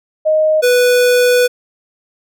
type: tone pair in turn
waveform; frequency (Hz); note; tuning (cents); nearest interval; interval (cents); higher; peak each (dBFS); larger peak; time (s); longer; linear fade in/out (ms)
sine / square; 622.3 / 493.2; D#5 / B4; 0 / -2; major third; 402; first; -9; neither; 0.25-0.62 / 0.62-1.48; second; 20
effects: none